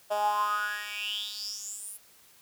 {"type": "tone with high-pass filter sweep", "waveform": "10% pulse", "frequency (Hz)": 207.7, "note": "G#3", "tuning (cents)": 0, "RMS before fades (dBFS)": -32, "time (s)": [0.1, 1.98], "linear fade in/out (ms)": 20, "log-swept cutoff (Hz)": [650, 11000], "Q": 8.9, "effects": ["white hiss -58 dBFS RMS until 2.41 s"]}